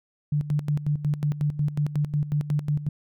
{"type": "tone with tremolo", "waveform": "sine", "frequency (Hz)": 147.7, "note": "D3", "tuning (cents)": 10, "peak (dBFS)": -20, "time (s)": [0.32, 2.89], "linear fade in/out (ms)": 5, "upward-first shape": "square", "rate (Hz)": 5.5, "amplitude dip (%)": 75, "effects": []}